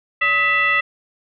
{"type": "tone with frequency modulation", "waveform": "sine", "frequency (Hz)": 1975.5, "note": "B6", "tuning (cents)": 0, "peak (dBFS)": -14, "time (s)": [0.21, 0.81], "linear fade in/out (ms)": 10, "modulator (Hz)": 701, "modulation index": 1, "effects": []}